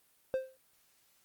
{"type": "tone with exponential decay", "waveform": "triangle", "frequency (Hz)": 523.3, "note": "C5", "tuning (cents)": 0, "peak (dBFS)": -24, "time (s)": [0.34, 0.57], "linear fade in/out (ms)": 0, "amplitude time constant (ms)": 48, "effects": ["white hiss -69 dBFS RMS until 1.24 s", "Opus 32 kbps"]}